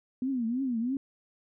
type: tone with vibrato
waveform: sine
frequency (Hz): 246.9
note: B3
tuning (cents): 0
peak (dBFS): -27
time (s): 0.22-0.97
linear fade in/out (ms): 2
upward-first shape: triangle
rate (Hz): 3.1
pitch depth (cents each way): 200
effects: none

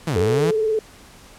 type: linear two-way sweep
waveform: sawtooth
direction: down then up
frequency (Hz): 175.3 to 84 to 175.3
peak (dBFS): -16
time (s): 0.07-0.51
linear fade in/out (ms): 5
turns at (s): 0.18
type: tone with vibrato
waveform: sine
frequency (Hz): 435.9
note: A4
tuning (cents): -16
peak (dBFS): -17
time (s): 0.16-0.79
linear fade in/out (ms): 2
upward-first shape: sine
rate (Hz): 19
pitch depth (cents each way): 38
effects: pink hiss -46 dBFS RMS until 1.38 s + low-pass 11000 Hz 12 dB/octave

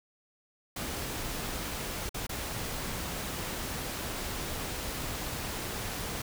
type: noise with dropouts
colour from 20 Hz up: pink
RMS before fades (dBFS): -36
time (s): 0.76-6.22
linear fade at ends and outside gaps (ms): 5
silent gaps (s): 2.093-2.143 / 2.268-2.292
effects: none

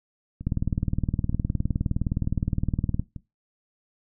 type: two click trains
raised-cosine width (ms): 5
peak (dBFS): -12 / -23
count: 50 / 4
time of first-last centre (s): 0.47-2.996 / 0.41-3.162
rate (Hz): 19.4 / 1.09
effects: noise-tail reverb RT60 0.2 s tail -17 dB re dry

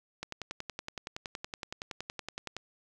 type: click train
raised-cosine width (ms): 0.2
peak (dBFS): -20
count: 26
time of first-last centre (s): 0.23-2.566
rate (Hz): 10.7
effects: none

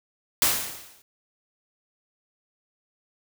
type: noise with exponential decay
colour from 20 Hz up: white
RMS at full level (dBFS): -18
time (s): 0.42-1.02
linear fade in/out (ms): 1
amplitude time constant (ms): 130
effects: none

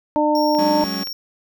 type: harmonic tone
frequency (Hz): 300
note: D4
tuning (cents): +37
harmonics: 1 / 2 / 3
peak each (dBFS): -19 / -19 / -19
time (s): 0.16-0.84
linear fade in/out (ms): 0
type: tone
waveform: square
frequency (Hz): 5520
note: F8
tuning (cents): -21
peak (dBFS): -27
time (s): 0.35-1.13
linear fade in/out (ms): 2
type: click train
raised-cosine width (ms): 0.3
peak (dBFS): -20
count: 5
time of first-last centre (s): 0.55-1.072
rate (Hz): 7.66
type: chord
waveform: 40% pulse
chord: F# suspended second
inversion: none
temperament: just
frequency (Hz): 185 / 208.1 / 277.5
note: F#3 / G#3 / C#4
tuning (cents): 0 / +4 / +2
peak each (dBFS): -28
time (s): 0.58-1.04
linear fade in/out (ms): 10
effects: none

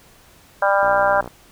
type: harmonic tone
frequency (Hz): 198.4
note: G3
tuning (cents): +21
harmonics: 3 / 4 / 5 / 6 / 7 / 8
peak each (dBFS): -18 / -20 / -21 / -27 / -22 / -24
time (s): 0.62-1.21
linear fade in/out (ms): 5
type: click train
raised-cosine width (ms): 1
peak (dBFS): -18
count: 28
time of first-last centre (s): 0.83-1.276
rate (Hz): 60.5
effects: pink hiss -50 dBFS RMS until 1.51 s

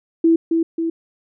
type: tone with echo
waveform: sine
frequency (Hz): 329.6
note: E4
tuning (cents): 0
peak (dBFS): -10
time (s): 0.24-0.36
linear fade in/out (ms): 5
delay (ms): 270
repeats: 2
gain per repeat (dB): -4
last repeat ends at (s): 0.9
effects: none

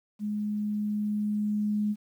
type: tone with level ramp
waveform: sine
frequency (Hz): 209.4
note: G#3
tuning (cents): +15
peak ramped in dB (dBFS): -28 to -24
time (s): 0.19-1.96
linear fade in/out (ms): 50
effects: 10-bit

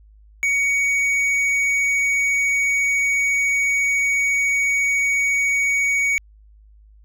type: tone with hard clipping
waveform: sine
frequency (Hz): 2243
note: C#7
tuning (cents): +20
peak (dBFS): -18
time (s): 0.43-6.18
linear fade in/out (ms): 0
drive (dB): 6
effects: added 52 Hz sine -46 dBFS peak until 7.04 s

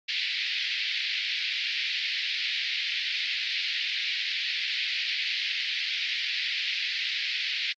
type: band-pass noise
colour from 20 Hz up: pink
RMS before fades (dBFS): -30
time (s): 0.08-7.73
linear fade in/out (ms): 10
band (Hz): 2000 to 4600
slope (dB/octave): 48
effects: AAC 48 kbps

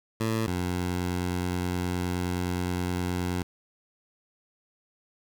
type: tone pair in turn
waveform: 15% pulse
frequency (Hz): 111.7 / 89.58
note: A2 / F2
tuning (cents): +27 / +44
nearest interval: major third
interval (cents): 383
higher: first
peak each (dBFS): -19 / -21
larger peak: first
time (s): 0.2-0.47 / 0.47-3.43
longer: second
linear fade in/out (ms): 10
effects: 9-bit

